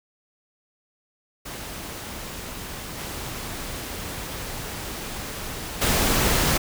pink noise with level steps, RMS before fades -35 / -33 / -21 dBFS, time 1.45-6.58 s, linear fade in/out 10 ms, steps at 2.97 / 5.81 s, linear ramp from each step 10 ms, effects none

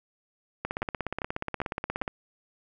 two click trains, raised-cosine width 0.5 ms, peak -15 / -15 dBFS, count 4 / 25, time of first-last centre 0.82-2.015 / 0.65-2.079 s, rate 2.51 / 16.8 Hz, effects none

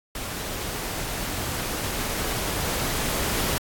pink noise with level ramp, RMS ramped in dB -32 to -25 dBFS, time 0.15-3.58 s, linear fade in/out 2 ms, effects AAC 64 kbps

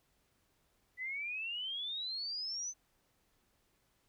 sine exponential sweep, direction up, 1971 to 6200 Hz, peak -37 dBFS, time 0.97-2.74 s, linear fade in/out 50 ms, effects pink hiss -75 dBFS RMS until 4.08 s

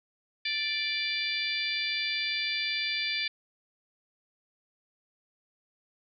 harmonic tone, 587.3 Hz, D5, in tune, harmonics 3 / 4 / 5 / 6 / 7 / 8, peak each -38 / -32 / -41 / -34 / -40 / -35 dBFS, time 0.45-3.28 s, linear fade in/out 5 ms, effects none

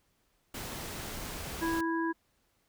pink noise, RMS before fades -40 dBFS, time 0.54-1.81 s, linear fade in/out 5 ms
harmonic tone, 329.6 Hz, E4, in tune, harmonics 1 / 3 / 5, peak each -30 / -35 / -37 dBFS, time 1.61-2.13 s, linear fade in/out 20 ms
effects pink hiss -73 dBFS RMS until 2.68 s

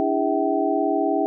sine tone cluster, 288.9 / 328.4 / 405.5 / 652 / 768 Hz, D4 / E4 / G#4 / E5 / G5, -28 / -6 / -41 / -19 / -36 cents, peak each -25 dBFS, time 0-1.26 s, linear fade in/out 0 ms, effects none

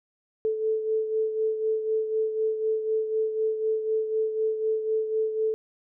sine beating tone pair, 437.5 / 441.5 Hz, A4 / A4, -10 / +6 cents, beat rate 4 Hz, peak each -24 / -32 dBFS, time 0.45-5.54 s, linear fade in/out 0 ms, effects none

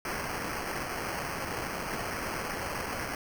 white noise with sample-and-hold, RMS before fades -35 dBFS, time 0.05-3.15 s, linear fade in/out 2 ms, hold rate 3675 Hz, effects none

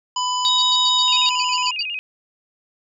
harmonic tone, 998 Hz, B5, 18 cents sharp, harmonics 1 / 3 / 5 / 7, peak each -21 / -26 / -30 / -30 dBFS, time 0.16-1.71 s, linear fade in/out 5 ms
sine tone with pitch glide, 3775 to 3749 Hz, A#7 to A#7, +21 to +9 cents, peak -16 dBFS, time 0.45-1.29 s, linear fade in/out 0 ms, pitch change -12 cents, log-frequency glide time 0.72-1.1 s
sine tone bursts, 4642 Hz, D8, 21 cents flat, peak -21 dBFS, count 11, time 0.45-1.828 s, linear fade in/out 2 ms, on 38 ms, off 96 ms
sine tone with vibrato, 2669 Hz, E7, 21 cents sharp, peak -24 dBFS, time 1.08-1.99 s, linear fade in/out 0 ms, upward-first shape square, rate 11 Hz, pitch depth 100 cents each way
effects none

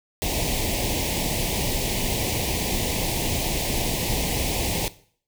pink band-stop noise, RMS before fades -25 dBFS, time 0.22-4.88 s, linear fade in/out 0 ms, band 930 to 2000 Hz, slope 48 dB/octave, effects noise-tail reverb RT60 0.5 s tail -17 dB re dry

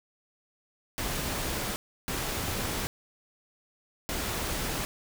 pink noise bursts at uneven times, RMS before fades -32 dBFS, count 3, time 0.98-1.76 / 2.08-2.87 / 4.09-4.85 s, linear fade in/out 0 ms, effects none

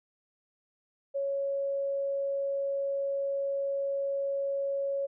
sine tone, 554.4 Hz, C#5, in tune, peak -28 dBFS, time 1.14-5.07 s, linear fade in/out 20 ms, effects none

